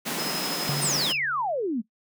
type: high-pass noise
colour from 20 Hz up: pink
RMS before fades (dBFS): -30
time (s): 0.05-1.13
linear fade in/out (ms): 20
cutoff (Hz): 150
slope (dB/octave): 96
type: tone with tremolo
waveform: triangle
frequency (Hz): 5110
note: D#8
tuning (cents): +45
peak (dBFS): -29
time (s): 0.18-1.18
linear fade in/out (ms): 20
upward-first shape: square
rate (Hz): 12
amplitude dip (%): 35
type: tone with exponential decay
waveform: triangle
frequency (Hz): 143.8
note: D3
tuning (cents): -36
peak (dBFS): -23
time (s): 0.69-1.71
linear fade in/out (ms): 2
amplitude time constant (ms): 220
type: exponential sweep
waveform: sine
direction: down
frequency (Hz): 9510 to 207.7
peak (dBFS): -24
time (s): 0.81-1.82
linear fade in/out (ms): 20
effects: noise-tail reverb RT60 0.1 s tail -19 dB re dry